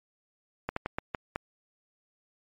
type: slowing click train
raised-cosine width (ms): 0.5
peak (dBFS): -15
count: 6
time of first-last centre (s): 0.69-1.359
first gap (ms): 74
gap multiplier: 1.3
effects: MP3 64 kbps